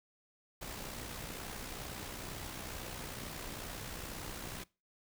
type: noise with amplitude modulation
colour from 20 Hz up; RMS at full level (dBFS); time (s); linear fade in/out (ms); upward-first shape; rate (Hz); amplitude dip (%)
pink; -42; 0.61-4.64; 10; sine; 62.2; 45
effects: noise-tail reverb RT60 0.3 s tail -23 dB re dry